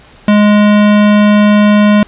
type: tone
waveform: square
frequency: 208.2 Hz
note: G#3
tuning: 5 cents sharp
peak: -5 dBFS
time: 0.28-2.03 s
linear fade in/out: 2 ms
effects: pink hiss -40 dBFS RMS until 2.07 s + resampled to 8000 Hz